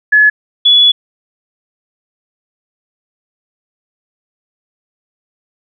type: tone pair in turn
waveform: sine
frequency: 1705 / 3410 Hz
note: G#6 / G#7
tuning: +45 / +45 cents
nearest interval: octave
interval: 1200 cents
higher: second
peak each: -4 dBFS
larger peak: neither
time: 0.12-0.3 / 0.65-0.92 s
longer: second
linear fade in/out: 10 ms
effects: none